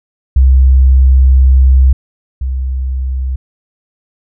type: tone pair in turn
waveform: sine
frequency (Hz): 65.41 / 65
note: C2 / C2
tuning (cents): 0 / -11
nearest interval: unison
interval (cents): 11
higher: first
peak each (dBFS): -3 / -13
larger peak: first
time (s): 0.36-1.93 / 2.41-3.36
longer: first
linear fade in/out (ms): 5
effects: none